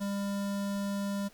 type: tone with notch filter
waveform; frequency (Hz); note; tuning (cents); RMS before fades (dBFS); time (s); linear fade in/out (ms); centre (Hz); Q
square; 200; G3; +35; -33; 0-1.29; 20; 2300; 1.8
effects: pink hiss -59 dBFS RMS until 1.33 s